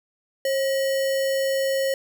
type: tone with sample-and-hold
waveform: sine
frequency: 540 Hz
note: C#5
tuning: 45 cents flat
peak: -20 dBFS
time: 0.45-1.94 s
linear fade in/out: 2 ms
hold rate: 2450 Hz
effects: none